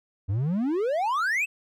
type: exponential sweep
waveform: triangle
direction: up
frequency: 90.1 to 2703 Hz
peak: -21 dBFS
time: 0.28-1.46 s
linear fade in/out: 20 ms
effects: none